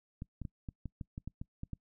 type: clicks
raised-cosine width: 5 ms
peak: -28 dBFS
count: 11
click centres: 0.221 / 0.417 / 0.452 / 0.688 / 0.857 / 1.012 / 1.179 / 1.276 / 1.415 / 1.634 / 1.733 s
effects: noise-tail reverb RT60 0.1 s tail -24 dB re dry